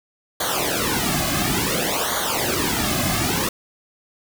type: noise with flanger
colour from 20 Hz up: pink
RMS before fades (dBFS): -22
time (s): 0.4-3.49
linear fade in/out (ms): 5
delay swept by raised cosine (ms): 0.38 to 2.18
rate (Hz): 0.57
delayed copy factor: -0.9
effects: none